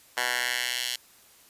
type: tone with high-pass filter sweep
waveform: 10% pulse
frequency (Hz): 123.47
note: B2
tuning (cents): 0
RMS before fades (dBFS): -29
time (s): 0.17-0.96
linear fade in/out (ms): 5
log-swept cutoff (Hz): 1200 to 3400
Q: 1.4
effects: white hiss -56 dBFS RMS until 1.49 s + resampled to 32000 Hz